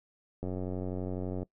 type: click train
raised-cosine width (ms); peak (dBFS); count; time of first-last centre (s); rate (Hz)
2; -23; 93; 0.43-1.43; 92
effects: noise-tail reverb RT60 0.1 s tail -21 dB re dry